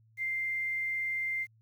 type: tone with quantisation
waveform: sine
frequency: 2094 Hz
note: C7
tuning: 1 cent sharp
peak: -30 dBFS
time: 0.17-1.47 s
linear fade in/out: 50 ms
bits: 10
effects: added 111 Hz sine -61 dBFS peak until 1.61 s